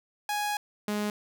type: tone pair in turn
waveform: sawtooth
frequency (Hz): 830.6 / 208.6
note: G#5 / G#3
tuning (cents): 0 / +8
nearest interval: 2 octaves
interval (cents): 2392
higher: first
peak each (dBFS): -24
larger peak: neither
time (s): 0.29-0.57 / 0.88-1.1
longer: first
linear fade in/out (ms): 2
effects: none